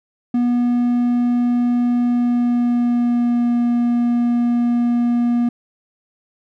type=tone with pitch glide; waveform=triangle; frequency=242.4 to 239.2 Hz; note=B3 to A#3; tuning=-32 to +45 cents; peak=-12 dBFS; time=0.34-5.49 s; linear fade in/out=5 ms; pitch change=-23 cents; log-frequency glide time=2.05-3.55 s; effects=none